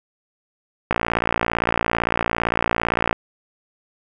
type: click train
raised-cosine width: 0.5 ms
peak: -3 dBFS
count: 129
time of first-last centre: 0.91-3.128 s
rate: 57.7 Hz
effects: none